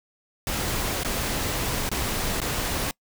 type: noise with dropouts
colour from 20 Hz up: pink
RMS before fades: -27 dBFS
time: 0.47-2.91 s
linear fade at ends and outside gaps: 1 ms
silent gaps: 1.034-1.047 / 1.891-1.915 / 2.403-2.416 s
effects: noise-tail reverb RT60 0.1 s tail -25 dB re dry